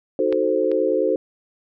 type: chord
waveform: sine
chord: D# diminished seventh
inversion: none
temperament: equal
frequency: 311.1 / 370 / 440 / 523.3 Hz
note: D#4 / F#4 / A4 / C5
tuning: 0 / 0 / 0 / 0 cents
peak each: -25 / -23 / -22 / -21 dBFS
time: 0.19-1.16 s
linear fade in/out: 2 ms
type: clicks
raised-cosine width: 0.3 ms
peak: -16 / -23 dBFS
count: 2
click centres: 0.326 / 0.716 s
effects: none